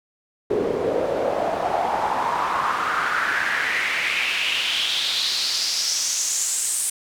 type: noise with band-pass filter sweep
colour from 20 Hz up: pink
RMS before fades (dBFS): -23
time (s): 0.5-6.9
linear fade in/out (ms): 5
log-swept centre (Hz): 400 to 9000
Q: 4
effects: none